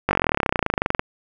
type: slowing click train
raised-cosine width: 0.5 ms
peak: -3 dBFS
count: 30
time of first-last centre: 0.09-0.994 s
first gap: 20 ms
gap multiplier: 1.03
effects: none